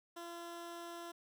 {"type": "tone", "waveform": "15% pulse", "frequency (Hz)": 341.6, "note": "F4", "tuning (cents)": -38, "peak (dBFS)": -39, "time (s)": [0.16, 1.12], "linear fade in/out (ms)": 10, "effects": []}